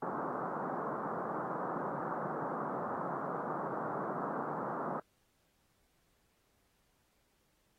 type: band-pass noise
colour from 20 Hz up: white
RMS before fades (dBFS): -38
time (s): 0.02-5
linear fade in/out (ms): 5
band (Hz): 140 to 1300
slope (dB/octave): 48
effects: pink hiss -75 dBFS RMS until 7.78 s + AAC 48 kbps